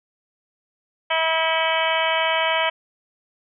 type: harmonic tone with a mistuned harmonic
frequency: 323.3 Hz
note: E4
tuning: 34 cents flat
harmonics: 2 / 3 / 4 / 5 / 6 / 7 / 8 / 9 / 10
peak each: -24 / -24 / -29 / -29 / -29 / -26 / -31 / -27 / -32 dBFS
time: 1.1-2.7 s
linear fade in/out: 10 ms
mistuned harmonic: 9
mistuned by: +62 cents
effects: none